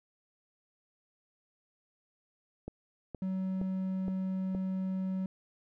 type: click train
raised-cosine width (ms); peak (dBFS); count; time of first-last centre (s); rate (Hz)
2; -26; 5; 2.68-4.549; 2.14
type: tone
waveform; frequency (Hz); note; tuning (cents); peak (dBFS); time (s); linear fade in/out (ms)
triangle; 188.5; F#3; +32; -29; 3.22-5.26; 2
effects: none